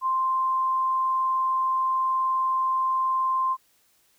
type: tone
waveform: sine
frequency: 1046.5 Hz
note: C6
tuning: in tune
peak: -21 dBFS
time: 0.01-3.57 s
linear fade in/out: 50 ms
effects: white hiss -64 dBFS RMS until 4.18 s